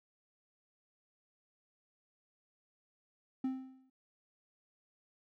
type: tone with exponential decay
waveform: triangle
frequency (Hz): 261.6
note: C4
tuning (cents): 0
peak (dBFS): -28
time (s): 3.44-3.9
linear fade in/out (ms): 5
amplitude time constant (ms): 100
effects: none